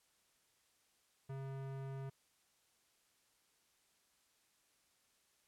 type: tone with low-pass filter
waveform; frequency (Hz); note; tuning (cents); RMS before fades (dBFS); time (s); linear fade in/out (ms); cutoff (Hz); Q
square; 135.3; C#3; -42; -45; 1.29-2.1; 10; 1700; 0.56
effects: white hiss -75 dBFS RMS until 5.47 s + low-pass 11000 Hz 12 dB/octave